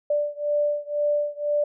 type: beating tone pair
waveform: sine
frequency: 587.3 / 589.3 Hz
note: D5 / D5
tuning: 0 / +6 cents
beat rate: 2 Hz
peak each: -24 / -25 dBFS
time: 0.1-1.64 s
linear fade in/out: 5 ms
effects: none